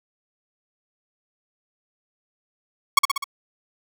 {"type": "tone with echo", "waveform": "sawtooth", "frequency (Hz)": 1108.7, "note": "C#6", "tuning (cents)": 0, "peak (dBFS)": -6, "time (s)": [2.97, 2.99], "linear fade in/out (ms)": 5, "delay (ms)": 63, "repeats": 4, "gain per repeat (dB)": -4, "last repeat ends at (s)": 3.242, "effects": []}